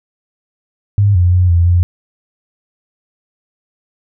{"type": "tone with pitch steps", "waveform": "sine", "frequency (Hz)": [101.4, 88.8, 90.4, 85.7, 87.9], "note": ["G#2", "F2", "F#2", "F2", "F2"], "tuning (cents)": [-41, 29, -40, -32, 12], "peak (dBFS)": -7, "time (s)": [0.98, 1.83], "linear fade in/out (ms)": 0, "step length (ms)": 170, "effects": []}